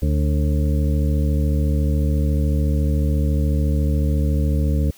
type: harmonic tone with a mistuned harmonic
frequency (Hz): 74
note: D2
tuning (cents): +14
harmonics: 1 / 2 / 3 / 4 / 6 / 7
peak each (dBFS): -17 / -23 / -27 / -29 / -33 / -34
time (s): 0.02-4.91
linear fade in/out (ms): 5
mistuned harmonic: 7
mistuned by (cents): +63
effects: white hiss -49 dBFS RMS until 4.97 s